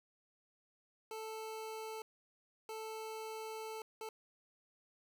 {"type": "tone bursts at uneven times", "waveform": "25% pulse", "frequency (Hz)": 440, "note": "A4", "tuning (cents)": 0, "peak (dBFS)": -39, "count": 3, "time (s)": [[1.11, 2.02], [2.69, 3.82], [4.01, 4.09]], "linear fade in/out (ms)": 2, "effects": []}